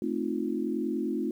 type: chord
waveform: sine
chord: F dominant seventh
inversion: first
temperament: equal with one note detuned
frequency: 220 / 261.6 / 311.1 / 352.3 Hz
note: A3 / C4 / Eb4 / F4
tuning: 0 / 0 / 0 / +15 cents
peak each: -33 dBFS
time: 0.02-1.31 s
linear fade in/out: 2 ms
effects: 10-bit